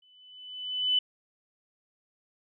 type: tone with exponential growth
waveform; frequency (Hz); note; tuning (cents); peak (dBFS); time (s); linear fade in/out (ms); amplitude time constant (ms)
sine; 3002; F#7; +24; -20; 0.02-0.99; 5; 210
effects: none